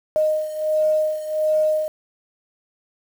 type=beating tone pair; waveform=sine; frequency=618 / 619.4 Hz; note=D#5 / D#5; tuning=-12 / -8 cents; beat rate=1.4 Hz; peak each=-19 / -23 dBFS; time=0.16-1.88 s; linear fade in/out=0 ms; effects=7-bit